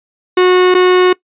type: tone with dropouts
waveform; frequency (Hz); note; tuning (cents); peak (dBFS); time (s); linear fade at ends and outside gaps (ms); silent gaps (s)
45% pulse; 365.2; F#4; -23; -6; 0.37-1.13; 5; 0.743-0.748
effects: noise-tail reverb RT60 0.1 s tail -21 dB re dry + resampled to 8000 Hz